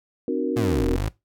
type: chord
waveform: sine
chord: C half-diminished seventh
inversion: none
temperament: equal with one note detuned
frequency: 261.6 / 303.1 / 370 / 466.2 Hz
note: C4 / Eb4 / Gb4 / Bb4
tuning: 0 / -45 / 0 / 0 cents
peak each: -27 dBFS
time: 0.28-0.96 s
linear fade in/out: 2 ms
type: linear two-way sweep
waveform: 25% pulse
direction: down then up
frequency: 123.47 to 37.8 to 57.4 Hz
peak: -19 dBFS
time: 0.56-1.09 s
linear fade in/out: 10 ms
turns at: 0.88 s
effects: noise-tail reverb RT60 0.2 s tail -20 dB re dry